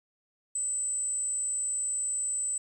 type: tone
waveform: sine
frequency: 8040 Hz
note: B8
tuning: 30 cents sharp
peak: -28 dBFS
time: 0.55-2.58 s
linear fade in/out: 5 ms
effects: 10-bit